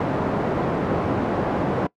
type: band-pass noise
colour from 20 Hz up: pink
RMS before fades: -23 dBFS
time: 0-1.87 s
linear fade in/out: 5 ms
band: 140 to 910 Hz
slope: 12 dB/octave
effects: noise-tail reverb RT60 0.1 s tail -21 dB re dry

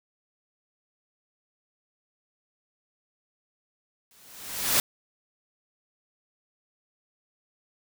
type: noise with exponential growth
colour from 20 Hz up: white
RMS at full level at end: -20 dBFS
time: 4.11-4.8 s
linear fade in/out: 1 ms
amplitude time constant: 150 ms
effects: none

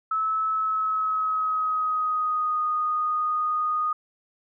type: tone with pitch glide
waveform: sine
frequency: 1300 to 1236.3 Hz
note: E6 to D#6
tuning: -24 to -11 cents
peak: -22 dBFS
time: 0.11-3.93 s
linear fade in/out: 5 ms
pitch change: -87 cents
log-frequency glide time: 0.49-2.65 s
effects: none

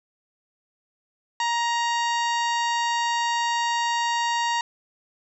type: harmonic tone with a mistuned harmonic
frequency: 940 Hz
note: A#5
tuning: 14 cents sharp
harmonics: 1 / 2 / 3 / 4 / 5 / 6 / 7 / 8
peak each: -23 / -29 / -33 / -35 / -37 / -39 / -40 / -41 dBFS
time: 1.4-4.61 s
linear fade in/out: 2 ms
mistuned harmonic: 5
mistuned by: -50 cents
effects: 10-bit

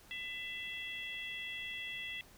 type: harmonic tone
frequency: 668 Hz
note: E5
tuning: 23 cents sharp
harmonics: 3 / 4 / 5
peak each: -44 / -44 / -45 dBFS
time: 0.11-2.21 s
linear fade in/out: 0 ms
effects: pink hiss -60 dBFS RMS until 2.37 s

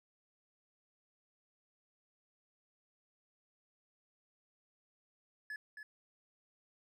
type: tone with echo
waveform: triangle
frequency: 1712 Hz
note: A6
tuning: 48 cents flat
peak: -39 dBFS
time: 5.5-5.56 s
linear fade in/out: 2 ms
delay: 270 ms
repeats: 1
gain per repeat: -6 dB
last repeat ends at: 5.83 s
effects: none

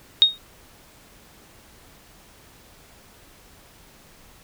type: tone with exponential decay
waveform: sine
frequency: 3729 Hz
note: A#7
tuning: in tune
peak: -6 dBFS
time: 0.22-0.38 s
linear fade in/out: 0 ms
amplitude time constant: 33 ms
effects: pink hiss -51 dBFS RMS until 4.43 s

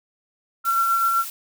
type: tone with tremolo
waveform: sine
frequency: 1359 Hz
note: F6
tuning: 48 cents flat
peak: -16 dBFS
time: 0.64-1.25 s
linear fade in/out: 50 ms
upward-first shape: sine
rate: 7.8 Hz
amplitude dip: 30%
type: noise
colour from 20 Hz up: blue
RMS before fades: -33 dBFS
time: 0.65-1.3 s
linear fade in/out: 2 ms
effects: none

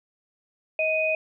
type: tone pair together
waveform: sine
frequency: 631.8 / 2494 Hz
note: D#5 / D#7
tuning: +26 / +3 cents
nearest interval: 2 octaves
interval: 2377 cents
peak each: -24 dBFS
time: 0.79-1.15 s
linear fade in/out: 2 ms
effects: none

